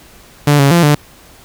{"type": "tone with pitch steps", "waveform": "sawtooth", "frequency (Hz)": [145.9, 139.2, 171.6, 147.4], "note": ["D3", "C#3", "F3", "D3"], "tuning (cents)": [-11, 8, -30, 7], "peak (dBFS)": -3, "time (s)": [0.47, 0.95], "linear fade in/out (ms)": 5, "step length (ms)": 120, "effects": ["pink hiss -42 dBFS RMS until 1.44 s"]}